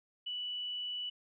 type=tone; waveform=sine; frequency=2960 Hz; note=F#7; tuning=in tune; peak=-36 dBFS; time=0.26-1.1 s; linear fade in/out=10 ms; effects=none